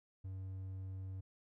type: tone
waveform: triangle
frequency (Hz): 94.9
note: F#2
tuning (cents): +44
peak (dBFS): -40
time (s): 0.24-1.21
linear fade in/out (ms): 10
effects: none